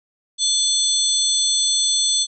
sine tone cluster, 3471 / 4316 / 6140 / 8010 Hz, A7 / C#8 / G8 / B8, -24 / -47 / -37 / +23 cents, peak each -20 / -23 / -24 / -21 dBFS, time 0.38-2.27 s, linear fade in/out 50 ms, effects none

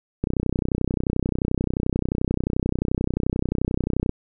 click train, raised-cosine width 3 ms, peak -9 dBFS, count 122, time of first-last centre 0.24-4.094 s, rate 31.4 Hz, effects none

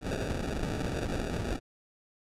pink noise with sample-and-hold, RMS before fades -33 dBFS, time 0.01-1.6 s, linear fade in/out 50 ms, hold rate 1050 Hz, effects low-pass 9000 Hz 12 dB/octave

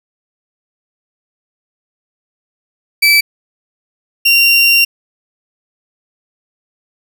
30% pulse tone pair in turn, 2312 / 2762 Hz, D7 / F7, -28 / -20 cents, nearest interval minor third, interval 308 cents, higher second, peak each -4 dBFS, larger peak neither, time 3.02-3.21 / 4.25-4.85 s, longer second, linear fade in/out 10 ms, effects none

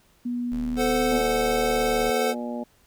sine tone with pitch glide, 242.9 to 250.2 Hz, B3 to B3, -29 to +23 cents, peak -25 dBFS, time 0.25-1.21 s, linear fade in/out 10 ms, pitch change +52 cents, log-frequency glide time 0.49-0.99 s
square tone, 38.07 Hz, D#1, 37 cents flat, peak -34 dBFS, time 0.52-2.1 s, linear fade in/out 0 ms
square chord, F# diminished, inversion first, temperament equal with one note detuned, 440 / 518.7 / 740 Hz, A4 / C5 / F#5, 0 / -15 / 0 cents, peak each -26 / -27 / -28 dBFS, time 0.76-2.35 s, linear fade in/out 50 ms
harmonic tone, 119.9 Hz, A#2, 49 cents sharp, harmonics 2 / 3 / 4 / 5 / 6 / 7, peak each -30 / -39 / -39 / -35 / -46 / -39 dBFS, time 1.11-2.64 s, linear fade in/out 10 ms
effects pink hiss -61 dBFS RMS until 2.86 s

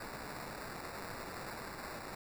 violet noise with sample-and-hold, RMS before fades -45 dBFS, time 0-2.15 s, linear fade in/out 5 ms, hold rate 3150 Hz, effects none

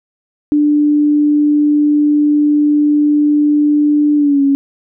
sine tone with pitch glide, 295.8 to 277.6 Hz, D4 to C#4, +13 to +3 cents, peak -8 dBFS, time 0.52-4.55 s, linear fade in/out 0 ms, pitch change -110 cents, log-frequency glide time 4.16-4.42 s, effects none

